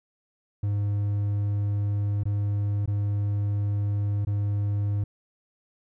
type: tone with dropouts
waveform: triangle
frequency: 102.2 Hz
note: G#2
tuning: 27 cents flat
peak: -21 dBFS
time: 0.63-5.04 s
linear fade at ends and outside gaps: 5 ms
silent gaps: 2.235-2.254 / 2.859-2.876 / 4.25-4.27 s
effects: none